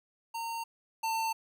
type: tone pair in turn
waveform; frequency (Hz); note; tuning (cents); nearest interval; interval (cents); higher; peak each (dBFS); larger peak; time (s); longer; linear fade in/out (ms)
square; 918 / 897; A#5 / A5; -27 / +33; unison; 40; first; -35 / -30; second; 0.34-0.64 / 1.03-1.33; neither; 10
effects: none